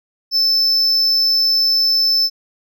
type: tone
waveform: triangle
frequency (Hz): 5274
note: E8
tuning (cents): 0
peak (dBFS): -11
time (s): 0.31-2.3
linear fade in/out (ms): 50
effects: none